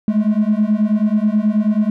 triangle beating tone pair, 207.7 / 217 Hz, G#3 / A3, 0 / -24 cents, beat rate 9.3 Hz, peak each -13 dBFS, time 0.08-1.9 s, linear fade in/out 2 ms, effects tanh soft clip ceiling -6 dBFS

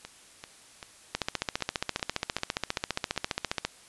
two click trains, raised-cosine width 0.2 ms, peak -22 / -10 dBFS, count 9 / 38, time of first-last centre 0.05-3.163 / 1.15-3.65 s, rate 2.57 / 14.8 Hz, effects white hiss -54 dBFS RMS until 3.88 s + resampled to 24000 Hz

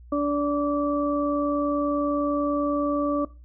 harmonic tone, 289.8 Hz, D4, 23 cents flat, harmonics 1 / 2 / 4, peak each -23 / -26 / -29 dBFS, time 0.12-3.25 s, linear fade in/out 5 ms, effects noise-tail reverb RT60 0.3 s tail -19 dB re dry + added 60 Hz sine -44 dBFS peak until 3.44 s

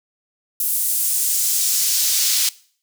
pink noise with high-pass filter sweep, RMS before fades -19 dBFS, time 0.6-2.49 s, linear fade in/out 2 ms, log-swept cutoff 11000 to 4200 Hz, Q 1.1, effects noise-tail reverb RT60 0.5 s tail -21 dB re dry

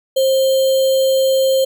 sine tone with sample-and-hold, 531 Hz, C5, 25 cents sharp, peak -11 dBFS, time 0.16-1.65 s, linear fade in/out 10 ms, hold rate 3675 Hz, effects none

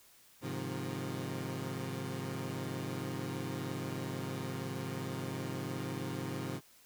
20% pulse chord, F minor seventh, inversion first, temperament equal with one note detuned, 103.83 / 132.56 / 155.56 / 174.61 Hz, Ab2 / C3 / Eb3 / F3, 0 / +23 / 0 / 0 cents, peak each -39 / -35 / -40 / -39 dBFS, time 0.41-6.61 s, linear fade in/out 50 ms, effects white hiss -62 dBFS RMS until 6.85 s

